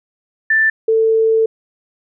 sine tone pair in turn, 1769 / 445.6 Hz, A6 / A4, +9 / +22 cents, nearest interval 2 octaves, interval 2387 cents, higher first, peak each -10 dBFS, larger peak neither, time 0.5-0.7 / 0.88-1.46 s, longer second, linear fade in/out 5 ms, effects none

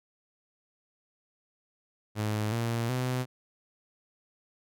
sawtooth tone with pitch steps, 106.7 / 116.36 / 126.89 Hz, G#2 / A#2 / B2, +47 / -3 / +47 cents, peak -24 dBFS, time 2.15-3.26 s, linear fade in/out 50 ms, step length 370 ms, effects none

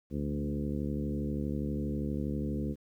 harmonic tone with a mistuned harmonic, 72.4 Hz, D2, 24 cents flat, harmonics 1 / 2 / 3 / 4 / 5 / 6 / 7, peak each -37 / -37 / -35 / -38 / -43 / -45 / -45 dBFS, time 0.1-2.76 s, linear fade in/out 50 ms, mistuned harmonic 2, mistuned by +17 cents, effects 11-bit

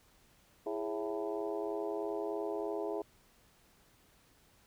harmonic tone with a mistuned harmonic, 110.3 Hz, A2, 5 cents sharp, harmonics 3 / 4 / 5 / 6 / 7 / 8 / 9, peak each -41 / -37 / -45 / -41 / -49 / -48 / -51 dBFS, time 0.66-3.02 s, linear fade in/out 5 ms, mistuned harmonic 4, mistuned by -110 cents, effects pink hiss -66 dBFS RMS until 4.66 s

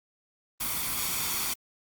white noise with comb filter, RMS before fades -30 dBFS, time 0.6-1.54 s, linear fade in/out 10 ms, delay 0.88 ms, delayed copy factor +0.5, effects Opus 32 kbps

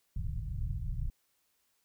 pink low-pass noise, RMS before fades -35 dBFS, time 0.16-1.1 s, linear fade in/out 5 ms, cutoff 150 Hz, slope 48 dB/octave, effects white hiss -75 dBFS RMS until 1.84 s

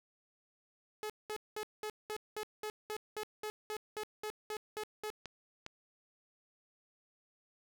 sawtooth tone bursts, 426.4 Hz, G#4, 46 cents sharp, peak -34 dBFS, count 16, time 1.03-5.102 s, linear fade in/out 0 ms, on 67 ms, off 200 ms
clicks, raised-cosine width 0.2 ms, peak -26 dBFS, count 2, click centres 5.257 / 5.664 s
effects none

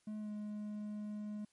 triangle tone with pitch glide, 213.2 to 209.8 Hz, G#3 to G#3, +46 to +18 cents, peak -38 dBFS, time 0.07-1.45 s, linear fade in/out 5 ms, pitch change -28 cents, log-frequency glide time 0.19-0.3 s, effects white hiss -75 dBFS RMS until 1.52 s + MP3 48 kbps

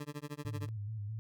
20% pulse tone with tremolo, 146.83 Hz, D3, in tune, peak -33 dBFS, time 0-0.69 s, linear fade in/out 2 ms, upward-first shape sine, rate 13 Hz, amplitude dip 100%
sine tone with vibrato, 106.3 Hz, G#2, 41 cents sharp, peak -37 dBFS, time 0.45-1.19 s, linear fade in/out 0 ms, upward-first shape square, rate 4.7 Hz, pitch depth 61 cents each way
effects none

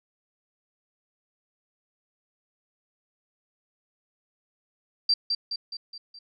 sine tone with echo, 4699 Hz, D8, in tune, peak -18 dBFS, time 5.09-5.14 s, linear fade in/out 5 ms, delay 210 ms, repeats 5, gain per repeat -5 dB, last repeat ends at 6.19 s, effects none

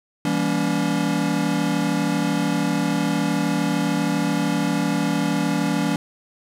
square chord, E diminished seventh, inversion none, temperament just, 164.81 / 197.78 / 237.3 / 284.8 Hz, E3 / G3 / Bb3 / Db4, 0 / +16 / +31 / +47 cents, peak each -26 / -26 / -28 / -24 dBFS, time 0.25-5.96 s, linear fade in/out 2 ms, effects low-pass 11000 Hz 12 dB/octave + 9-bit

